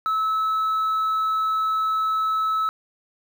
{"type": "tone", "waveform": "sine", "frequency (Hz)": 1300, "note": "E6", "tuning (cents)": -24, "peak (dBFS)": -17, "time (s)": [0.06, 2.69], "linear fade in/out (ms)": 0, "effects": ["tanh soft clip ceiling -19 dBFS", "8-bit"]}